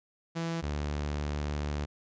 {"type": "tone pair in turn", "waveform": "sawtooth", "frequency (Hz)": [166.1, 73.56], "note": ["E3", "D2"], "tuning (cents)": [13, 3], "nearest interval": "octave + major second", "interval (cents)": 1410, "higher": "first", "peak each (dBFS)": -27, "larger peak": "neither", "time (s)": [[0.35, 0.62], [0.62, 1.86]], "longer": "second", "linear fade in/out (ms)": 20, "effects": ["resampled to 16000 Hz"]}